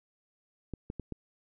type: clicks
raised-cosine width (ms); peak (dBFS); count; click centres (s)
3; -24; 4; 0.737 / 0.901 / 0.997 / 1.123
effects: none